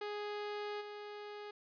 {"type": "tone with level steps", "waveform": "sawtooth", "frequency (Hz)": 415.3, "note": "G#4", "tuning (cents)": 0, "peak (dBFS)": [-35, -41], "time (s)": [0.01, 1.51], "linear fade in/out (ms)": 5, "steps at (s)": 0.8, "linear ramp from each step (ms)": 20, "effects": ["resampled to 11025 Hz"]}